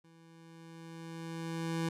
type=tone with level ramp; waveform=25% pulse; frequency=164.81 Hz; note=E3; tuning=in tune; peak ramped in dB=-55 to -27 dBFS; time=0.04-1.89 s; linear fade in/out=5 ms; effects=low-pass 10000 Hz 12 dB/octave